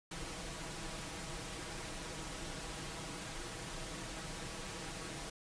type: noise with comb filter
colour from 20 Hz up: pink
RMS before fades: -44 dBFS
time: 0.11-5.3 s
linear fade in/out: 5 ms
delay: 6.2 ms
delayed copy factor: +0.55
effects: resampled to 22050 Hz